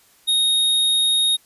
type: tone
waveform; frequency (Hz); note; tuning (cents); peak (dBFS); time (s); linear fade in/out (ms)
square; 3731; A#7; +1; -16; 0.27-1.37; 20
effects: white hiss -55 dBFS RMS until 1.45 s + resampled to 32000 Hz